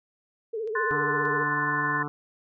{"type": "tone with vibrato", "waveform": "sine", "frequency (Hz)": 440, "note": "A4", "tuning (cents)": 0, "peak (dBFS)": -28, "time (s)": [0.53, 1.44], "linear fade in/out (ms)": 10, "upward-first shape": "triangle", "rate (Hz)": 15, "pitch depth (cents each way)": 110}
{"type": "clicks", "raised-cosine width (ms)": 0.2, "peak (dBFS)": -36, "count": 2, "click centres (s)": [0.675, 1.254]}
{"type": "chord", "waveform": "sine", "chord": "F# diminished", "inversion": "second", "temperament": "equal", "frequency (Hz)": [1046.5, 1480, 1760], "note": ["C6", "F#6", "A6"], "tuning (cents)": [0, 0, 0], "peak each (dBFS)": [-28, -31, -28], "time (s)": [0.75, 2.03], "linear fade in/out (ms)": 5}
{"type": "harmonic tone", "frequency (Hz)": 146.83, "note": "D3", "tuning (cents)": 0, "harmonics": [1, 2, 3, 5, 6, 7, 8, 9, 10], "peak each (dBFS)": [-35, -35, -38, -42, -44, -39, -40, -41, -45], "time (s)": [0.91, 2.08], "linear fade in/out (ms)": 0}
{"effects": []}